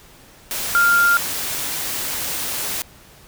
sine tone in noise, 1396.9 Hz, F6, in tune, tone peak -12 dBFS, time 0.75-1.17 s, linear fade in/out 0 ms, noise white, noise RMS -25 dBFS, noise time 0.51-2.82 s, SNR +10 dB, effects pink hiss -47 dBFS RMS until 3.27 s

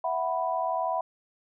sine chord, E suspended second, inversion none, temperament equal, 659.3 / 740 / 987.8 Hz, E5 / F#5 / B5, 0 / 0 / 0 cents, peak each -30 dBFS, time 0.04-1.01 s, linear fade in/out 5 ms, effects none

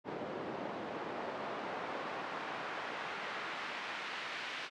pink noise with band-pass filter sweep, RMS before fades -41 dBFS, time 0.04-4.7 s, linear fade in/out 50 ms, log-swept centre 430 to 2500 Hz, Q 0.79, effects high-pass 150 Hz 12 dB/octave + low-pass 4000 Hz 12 dB/octave

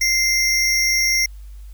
square tone pair together, 2093 / 5588 Hz, C7 / F8, 0 / 0 cents, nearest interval octave + perfect fourth, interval 1700 cents, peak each -19 dBFS, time 0.01-1.26 s, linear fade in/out 5 ms, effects added 50 Hz sine -34 dBFS peak until 1.73 s + white hiss -57 dBFS RMS until 1.73 s

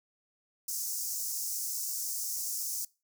pink high-pass noise, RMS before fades -35 dBFS, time 0.68-2.85 s, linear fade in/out 5 ms, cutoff 5400 Hz, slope 48 dB/octave, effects noise-tail reverb RT60 0.3 s tail -23 dB re dry

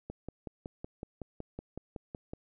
click train, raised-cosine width 2 ms, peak -26 dBFS, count 13, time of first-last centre 0.1-2.335 s, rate 5.37 Hz, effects none

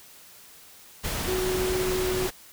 sine tone in noise, 370 Hz, F#4, in tune, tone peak -25 dBFS, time 1.27-2.28 s, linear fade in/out 20 ms, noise pink, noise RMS -30 dBFS, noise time 1.03-2.31 s, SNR +2 dB, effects white hiss -50 dBFS RMS until 2.52 s

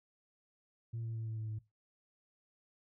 sine tone with pitch steps, 115.1 / 113.71 / 112.34 / 110.99 / 109.65 / 108.33 Hz, A#2 / A#2 / A2 / A2 / A2 / A2, -22 / -43 / +36 / +16 / -6 / -26 cents, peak -36 dBFS, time 0.93-1.59 s, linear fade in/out 10 ms, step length 110 ms, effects noise-tail reverb RT60 0.2 s tail -17 dB re dry + tanh soft clip ceiling -35 dBFS

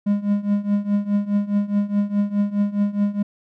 triangle tone with tremolo, 204 Hz, G#3, 31 cents flat, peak -12 dBFS, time 0.06-3.23 s, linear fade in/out 10 ms, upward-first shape triangle, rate 4.8 Hz, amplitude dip 90%, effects none

